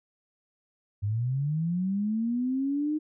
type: linear sweep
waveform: sine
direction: up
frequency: 98 to 310 Hz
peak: -25 dBFS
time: 1.02-2.99 s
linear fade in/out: 20 ms
effects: none